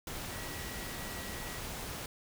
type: tone in noise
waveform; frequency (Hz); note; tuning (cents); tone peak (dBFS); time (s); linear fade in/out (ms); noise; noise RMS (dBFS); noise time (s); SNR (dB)
sine; 1927; B6; -43; -49; 0.32-1.59; 2; pink; -41; 0.07-2.06; -11
effects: none